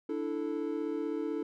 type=chord; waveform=triangle; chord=D suspended second; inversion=none; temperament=equal; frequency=293.7 / 329.6 / 440 Hz; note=D4 / E4 / A4; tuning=0 / 0 / 0 cents; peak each=-34 dBFS; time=0.09-1.43 s; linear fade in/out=5 ms; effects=none